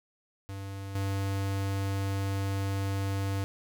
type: tone with level steps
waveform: square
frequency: 98 Hz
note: G2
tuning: in tune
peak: -37 / -29 dBFS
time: 0.49-3.44 s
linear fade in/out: 0 ms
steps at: 0.95 s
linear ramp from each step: 2 ms
effects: 10-bit